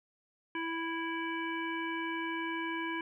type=harmonic tone; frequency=329.6 Hz; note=E4; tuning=in tune; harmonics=1 / 3 / 5 / 7 / 9; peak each=-37 / -39 / -40 / -41 / -47 dBFS; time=0.55-3.01 s; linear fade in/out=2 ms; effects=12-bit